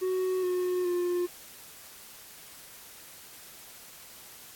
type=tone with pitch steps; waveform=triangle; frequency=371.4 / 362.3 / 354.1 Hz; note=F#4 / F#4 / F4; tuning=+7 / -36 / +24 cents; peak=-24 dBFS; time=0.01-1.27 s; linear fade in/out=20 ms; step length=420 ms; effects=white hiss -49 dBFS RMS until 4.55 s + AAC 64 kbps